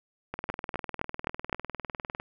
two click trains, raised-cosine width 0.5 ms, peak -13 / -18 dBFS, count 5 / 38, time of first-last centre 0.5-1.528 / 0.34-2.199 s, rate 3.89 / 19.9 Hz, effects none

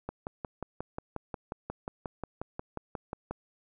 click train, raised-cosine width 1 ms, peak -21 dBFS, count 19, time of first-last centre 0.09-3.31 s, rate 5.59 Hz, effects none

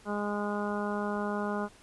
harmonic tone, 206.2 Hz, G#3, 12 cents flat, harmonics 1 / 2 / 3 / 4 / 5 / 6 / 7, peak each -33 / -36 / -38 / -39 / -40 / -41 / -41 dBFS, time 0.05-1.69 s, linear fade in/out 50 ms, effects pink hiss -57 dBFS RMS until 1.82 s + resampled to 24000 Hz

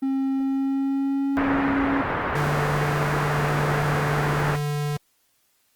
triangle tone with pitch glide, 268.8 to 276.2 Hz, C4 to C#4, +47 to -6 cents, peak -19 dBFS, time 0.02-2.02 s, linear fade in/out 10 ms, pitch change +47 cents, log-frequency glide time 0.35-1.33 s
white low-pass noise, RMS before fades -26 dBFS, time 1.37-4.56 s, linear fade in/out 0 ms, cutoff 1700 Hz, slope 24 dB/octave
square tone, 146.83 Hz, D3, in tune, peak -24 dBFS, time 2.35-4.97 s, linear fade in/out 5 ms
effects white hiss -66 dBFS RMS until 5.75 s + Opus 24 kbps

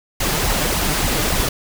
pink noise with flanger, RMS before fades -19 dBFS, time 0.2-1.49 s, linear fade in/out 5 ms, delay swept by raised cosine 0.98 to 6.78 ms, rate 3.5 Hz, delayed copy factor +0.8, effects none

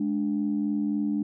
sine tone pair together, 210 / 293.7 Hz, G#3 / D4, +19 / 0 cents, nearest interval tritone, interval 581 cents, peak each -26 / -26 dBFS, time 0-1.23 s, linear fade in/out 5 ms, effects tanh soft clip ceiling -17 dBFS

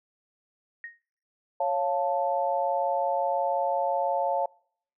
sine tone with exponential decay, 1864.7 Hz, A#6, in tune, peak -33 dBFS, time 0.84-1.02 s, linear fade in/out 1 ms, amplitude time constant 37 ms
sine chord, Db augmented, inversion none, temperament equal with one note detuned, 552.8 / 698.5 / 880 Hz, Db5 / F5 / A5, -5 / 0 / 0 cents, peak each -28 dBFS, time 1.6-4.46 s, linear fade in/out 5 ms
effects noise-tail reverb RT60 0.6 s tail -26 dB re dry

